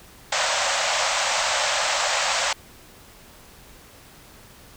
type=band-pass noise; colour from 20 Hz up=pink; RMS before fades=-23 dBFS; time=0.32-2.53 s; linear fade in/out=5 ms; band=540 to 8100 Hz; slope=96 dB/octave; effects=pink hiss -48 dBFS RMS until 4.76 s